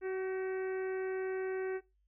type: harmonic tone with a mistuned harmonic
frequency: 377.3 Hz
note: F#4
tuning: 34 cents sharp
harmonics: 1 / 2 / 3 / 4 / 5 / 6 / 7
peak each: -33 / -49 / -53 / -48 / -51 / -55 / -61 dBFS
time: 0.01-1.81 s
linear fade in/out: 50 ms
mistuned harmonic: 4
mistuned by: +25 cents
effects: noise-tail reverb RT60 0.2 s tail -17 dB re dry + added 50 Hz sine -70 dBFS peak until 2.07 s